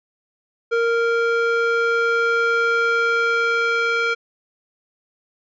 square tone with band-pass filter sweep, 464.4 Hz, A#4, 7 cents flat, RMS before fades -19 dBFS, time 0.71-4.15 s, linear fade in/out 20 ms, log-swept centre 940 to 1800 Hz, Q 1.8, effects resampled to 16000 Hz

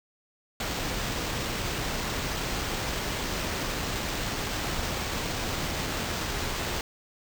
pink noise with sample-and-hold, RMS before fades -31 dBFS, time 0.6-6.81 s, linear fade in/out 2 ms, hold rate 11025 Hz, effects none

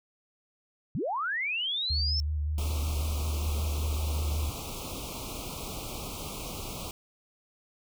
sine linear sweep, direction up, 102.5 to 5410 Hz, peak -28 dBFS, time 0.95-2.2 s, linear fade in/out 0 ms
sine tone with vibrato, 75.3 Hz, D2, 44 cents sharp, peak -27 dBFS, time 1.9-4.5 s, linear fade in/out 5 ms, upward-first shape square, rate 5.3 Hz, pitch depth 29 cents each way
pink band-stop noise, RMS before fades -38 dBFS, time 2.58-6.91 s, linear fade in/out 2 ms, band 1300 to 2300 Hz, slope 96 dB/octave
effects none

